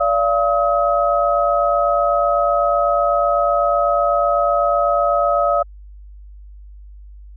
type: tone cluster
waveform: sine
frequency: 577 / 685 / 1273 Hz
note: D5 / F5 / D#6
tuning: -31 / -34 / +39 cents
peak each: -18 dBFS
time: 0-5.63 s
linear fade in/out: 10 ms
effects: added 50 Hz sine -36 dBFS peak until 7.36 s